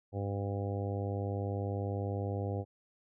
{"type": "harmonic tone", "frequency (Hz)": 100, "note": "G2", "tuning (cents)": 35, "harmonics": [1, 2, 3, 4, 5, 6, 7, 8], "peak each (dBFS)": [-34, -43, -43, -43, -41, -47, -46, -48], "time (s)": [0.12, 2.65], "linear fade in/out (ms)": 50, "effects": []}